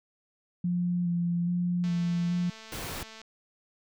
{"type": "tone with vibrato", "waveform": "sine", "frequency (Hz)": 174.61, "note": "F3", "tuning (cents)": 0, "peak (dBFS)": -25, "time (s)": [0.64, 2.5], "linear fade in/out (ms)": 5, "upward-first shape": "square", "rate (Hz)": 1.2, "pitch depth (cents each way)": 18}
{"type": "click train", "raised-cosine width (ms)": 0.2, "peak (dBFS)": -30, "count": 305, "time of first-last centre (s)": [1.84, 3.216], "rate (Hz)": 221}
{"type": "noise", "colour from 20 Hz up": "pink", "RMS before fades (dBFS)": -37, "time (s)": [2.72, 3.03], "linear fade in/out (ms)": 2}
{"effects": []}